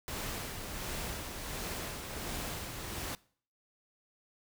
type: noise with tremolo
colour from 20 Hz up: pink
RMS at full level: -38 dBFS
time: 0.08-3.15 s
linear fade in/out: 0 ms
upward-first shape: sine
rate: 1.4 Hz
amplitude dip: 40%
effects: noise-tail reverb RT60 0.5 s tail -22 dB re dry